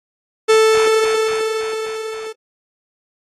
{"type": "tone with level ramp", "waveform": "45% pulse", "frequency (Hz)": 440, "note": "A4", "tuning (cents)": 0, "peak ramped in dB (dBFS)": [-8, -27], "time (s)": [0.48, 2.33], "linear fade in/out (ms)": 20, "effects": ["low-pass 9000 Hz 12 dB/octave", "AAC 32 kbps"]}